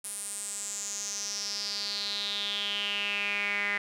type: tone with band-pass filter sweep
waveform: sawtooth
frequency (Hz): 203.4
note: G#3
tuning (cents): -36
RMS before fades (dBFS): -33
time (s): 0.04-3.78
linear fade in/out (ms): 5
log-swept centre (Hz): 9900 to 2000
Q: 6.4
effects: none